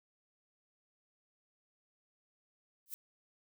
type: noise with exponential growth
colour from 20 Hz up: violet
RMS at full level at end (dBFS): -38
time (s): 2.86-2.94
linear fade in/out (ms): 0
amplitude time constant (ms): 17
effects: none